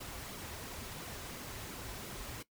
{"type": "noise with flanger", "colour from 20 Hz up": "pink", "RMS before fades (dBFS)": -45, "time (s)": [0, 2.43], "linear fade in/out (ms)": 10, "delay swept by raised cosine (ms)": [1.1, 6.6], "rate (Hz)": 2.9, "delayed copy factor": -0.55, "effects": ["noise-tail reverb RT60 0.1 s tail -18 dB re dry"]}